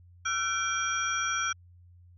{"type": "tone cluster", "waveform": "sine", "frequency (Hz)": [1357, 1517, 2349, 3251, 5750], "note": ["E6", "F#6", "D7", "G#7", "F8"], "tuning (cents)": [50, 43, 0, -38, 50], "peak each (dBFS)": [-30, -34, -37, -37, -34], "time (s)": [0.25, 1.53], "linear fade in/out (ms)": 10, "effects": ["added 88 Hz sine -52 dBFS peak until 2.17 s"]}